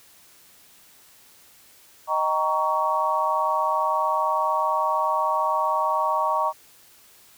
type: chord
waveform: sine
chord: Eb dominant seventh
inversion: none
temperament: just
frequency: 622.3 / 777.8 / 933.4 / 1120.1 Hz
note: Eb5 / G5 / Bb5 / Db6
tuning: 0 / -14 / +2 / +18 cents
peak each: -27 / -30 / -24 / -24 dBFS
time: 2.07-6.53 s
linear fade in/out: 50 ms
effects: white hiss -53 dBFS RMS until 7.37 s